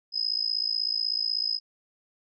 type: tone with amplitude modulation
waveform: sine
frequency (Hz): 5060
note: D#8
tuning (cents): +28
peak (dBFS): -21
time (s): 0.12-1.6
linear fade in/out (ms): 50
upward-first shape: sine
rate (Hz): 56.2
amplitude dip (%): 95
effects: none